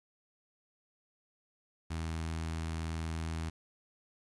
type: tone with notch filter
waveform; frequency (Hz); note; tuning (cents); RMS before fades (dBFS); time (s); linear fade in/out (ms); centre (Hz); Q
sawtooth; 81.1; E2; -28; -37; 1.9-3.5; 10; 510; 1.6
effects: resampled to 24000 Hz + 10-bit